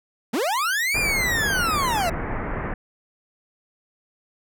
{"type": "linear two-way sweep", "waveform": "40% pulse", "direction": "up then down", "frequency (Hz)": [188.3, 2446, 641], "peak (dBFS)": -20, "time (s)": [0.33, 2.1], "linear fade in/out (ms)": 10, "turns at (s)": 0.98}
{"type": "low-pass noise", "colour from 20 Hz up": "pink", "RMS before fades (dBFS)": -28, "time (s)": [0.94, 2.74], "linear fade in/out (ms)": 5, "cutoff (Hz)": 2100, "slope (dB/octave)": 48}
{"effects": []}